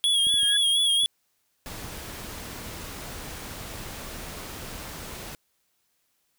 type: tone with vibrato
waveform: square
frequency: 3322 Hz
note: G#7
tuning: in tune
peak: -20 dBFS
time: 0.04-1.06 s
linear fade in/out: 0 ms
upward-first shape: sine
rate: 4.2 Hz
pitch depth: 52 cents each way
type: tone with exponential growth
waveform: sine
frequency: 1661.2 Hz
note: G#6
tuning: in tune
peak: -27 dBFS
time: 0.15-0.57 s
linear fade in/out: 5 ms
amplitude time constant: 90 ms
type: clicks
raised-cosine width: 3 ms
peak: -29 / -30 / -32 / -36 dBFS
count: 4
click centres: 0.269 / 0.341 / 0.432 / 1.035 s
type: noise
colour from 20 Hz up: pink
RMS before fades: -38 dBFS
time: 1.66-5.35 s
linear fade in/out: 0 ms
effects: white hiss -72 dBFS RMS until 6.38 s